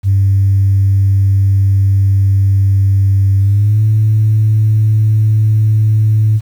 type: tone with pitch glide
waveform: sine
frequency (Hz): 98 to 108.11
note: G2 to A2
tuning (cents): 0 to -30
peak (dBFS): -6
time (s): 0.03-6.41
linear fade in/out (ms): 50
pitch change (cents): +170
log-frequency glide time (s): 3.4-3.82
effects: tanh soft clip ceiling -3 dBFS + 7-bit